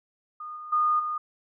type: tone with level steps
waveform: sine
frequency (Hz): 1225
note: D#6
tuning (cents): -27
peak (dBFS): -35 / -37 / -20 / -27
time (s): 0.4-1.18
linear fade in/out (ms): 5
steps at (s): 0.56 / 0.72 / 0.99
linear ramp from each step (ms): 10
effects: none